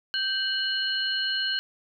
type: tone cluster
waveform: sine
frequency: 1563 / 2958 / 4225 Hz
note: G6 / F#7 / C8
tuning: -6 / -1 / +16 cents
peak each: -29 dBFS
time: 0.14-1.59 s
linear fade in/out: 0 ms
effects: none